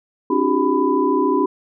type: tone cluster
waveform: sine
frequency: 271.6 / 304.1 / 364.7 / 397.8 / 997 Hz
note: C#4 / D#4 / F#4 / G4 / B5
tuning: -35 / -40 / -25 / +25 / +16 cents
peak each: -21 dBFS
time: 0.3-1.46 s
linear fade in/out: 5 ms
effects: none